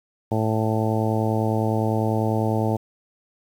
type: harmonic tone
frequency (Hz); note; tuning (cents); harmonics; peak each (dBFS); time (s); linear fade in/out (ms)
109.9; A2; -2; 1 / 2 / 3 / 4 / 5 / 6 / 7 / 8; -23 / -26 / -28 / -29 / -30 / -31 / -31 / -32; 0.31-2.77; 10
effects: 8-bit